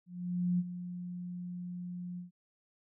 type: tone with ADSR envelope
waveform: sine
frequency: 177.8 Hz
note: F3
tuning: 31 cents sharp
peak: -26 dBFS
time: 0.06-2.31 s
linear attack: 530 ms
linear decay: 39 ms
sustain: -12 dB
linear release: 130 ms
effects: none